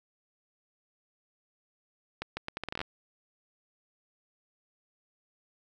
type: accelerating click train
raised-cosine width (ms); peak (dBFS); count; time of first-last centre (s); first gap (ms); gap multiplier
0.3; -18; 12; 2.22-2.814; 150; 0.76
effects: none